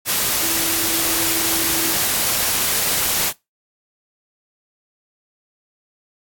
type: tone in noise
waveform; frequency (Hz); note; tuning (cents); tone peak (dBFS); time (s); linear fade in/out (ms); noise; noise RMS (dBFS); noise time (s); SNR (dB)
sine; 329.6; E4; 0; -29; 0.39-1.97; 50; white; -19; 0.05-3.33; -13
effects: noise-tail reverb RT60 0.2 s tail -21 dB re dry + AAC 64 kbps